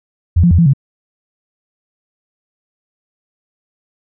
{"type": "tone with pitch steps", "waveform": "sine", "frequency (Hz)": [85.6, 172.8, 85.4, 168.2, 137.1], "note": ["F2", "F3", "F2", "E3", "C#3"], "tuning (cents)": [-34, -18, -38, 35, -19], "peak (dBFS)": -6, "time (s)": [0.36, 0.735], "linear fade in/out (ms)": 10, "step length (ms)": 75, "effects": []}